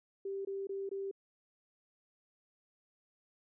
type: tone bursts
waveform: sine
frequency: 392 Hz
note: G4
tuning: in tune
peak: -36 dBFS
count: 4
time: 0.25-1.113 s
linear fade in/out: 5 ms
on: 200 ms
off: 21 ms
effects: none